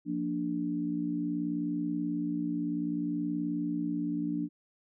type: chord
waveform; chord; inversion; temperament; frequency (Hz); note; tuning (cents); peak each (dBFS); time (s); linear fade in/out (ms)
sine; Bb major; second; equal; 174.61 / 233.1 / 293.7; F3 / Bb3 / D4; 0 / 0 / 0; -36 / -37 / -31; 0.05-4.49; 50
effects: none